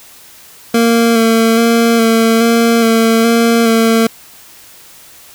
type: tone with vibrato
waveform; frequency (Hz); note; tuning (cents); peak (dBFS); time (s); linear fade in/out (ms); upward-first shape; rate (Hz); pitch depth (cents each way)
25% pulse; 228.9; A#3; -31; -4; 0.74-4.07; 5; square; 1.2; 19
effects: white hiss -39 dBFS RMS until 5.34 s